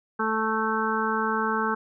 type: harmonic tone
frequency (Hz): 220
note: A3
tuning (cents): 0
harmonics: 1 / 2 / 4 / 5 / 6 / 7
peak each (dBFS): -30 / -30 / -30 / -30 / -30 / -30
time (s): 0.19-1.75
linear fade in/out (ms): 10
effects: none